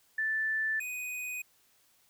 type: tone pair in turn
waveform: sine / square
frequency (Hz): 1760 / 2492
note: A6 / D#7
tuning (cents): 0 / +2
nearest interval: tritone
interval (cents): 602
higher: second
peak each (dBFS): -28 / -36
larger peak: first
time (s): 0.18-0.8 / 0.8-1.42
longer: neither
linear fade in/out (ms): 5
effects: white hiss -67 dBFS RMS until 2.09 s